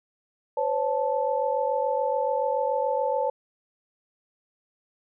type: tone cluster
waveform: sine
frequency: 510 / 557 / 877 Hz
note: C5 / C#5 / A5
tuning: -44 / +8 / -6 cents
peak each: -27 dBFS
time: 0.57-3.3 s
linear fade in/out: 5 ms
effects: none